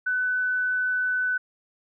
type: tone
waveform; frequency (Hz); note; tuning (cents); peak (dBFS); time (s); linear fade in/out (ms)
sine; 1501; F#6; +24; -22; 0.06-1.38; 10
effects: none